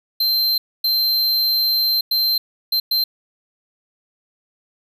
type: tone bursts at uneven times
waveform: square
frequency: 4125 Hz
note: C8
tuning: 25 cents flat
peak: -16 dBFS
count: 5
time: 0.2-0.58 / 0.84-2.01 / 2.11-2.38 / 2.72-2.8 / 2.91-3.04 s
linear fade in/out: 5 ms
effects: none